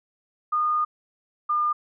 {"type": "tone pair in turn", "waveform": "sine", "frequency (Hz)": [1223, 1206.9], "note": ["D#6", "D6"], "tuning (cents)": [-30, 47], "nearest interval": "unison", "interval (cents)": 23, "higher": "first", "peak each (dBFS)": -20, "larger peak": "neither", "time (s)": [[0.52, 0.85], [1.49, 1.73]], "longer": "first", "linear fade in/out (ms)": 10, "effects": []}